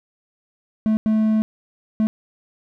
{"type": "tone bursts at uneven times", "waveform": "triangle", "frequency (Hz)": 217.6, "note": "A3", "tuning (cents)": -19, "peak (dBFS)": -13, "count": 3, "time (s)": [[0.86, 0.97], [1.06, 1.42], [2, 2.07]], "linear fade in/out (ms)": 0, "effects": []}